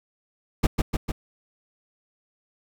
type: noise with echo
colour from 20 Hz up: brown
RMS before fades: -18 dBFS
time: 0.63-0.67 s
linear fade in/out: 10 ms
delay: 150 ms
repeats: 3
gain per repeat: -3 dB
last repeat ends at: 1.12 s
effects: none